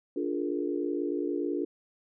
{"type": "chord", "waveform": "sine", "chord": "Bb dominant seventh", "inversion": "first", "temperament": "just", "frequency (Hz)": [291.4, 349.6, 419.5, 466.2], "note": ["D4", "F4", "Ab4", "Bb4"], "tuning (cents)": [-13, 2, 17, 0], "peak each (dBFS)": [-32, -32, -35, -38], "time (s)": [0.16, 1.65], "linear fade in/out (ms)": 5, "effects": []}